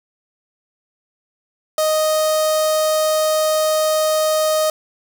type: tone with notch filter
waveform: sawtooth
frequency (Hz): 622.3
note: D#5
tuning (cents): 0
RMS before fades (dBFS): -17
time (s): 1.78-4.7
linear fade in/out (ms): 2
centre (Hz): 2200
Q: 0.88
effects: none